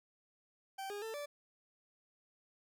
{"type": "tone with pitch steps", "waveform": "40% pulse", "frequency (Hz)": [776, 409.3, 445.6, 582], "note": ["G5", "G#4", "A4", "D5"], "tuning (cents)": [-18, -25, 22, -16], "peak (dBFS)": -40, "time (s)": [0.78, 1.26], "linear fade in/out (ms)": 10, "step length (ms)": 120, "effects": []}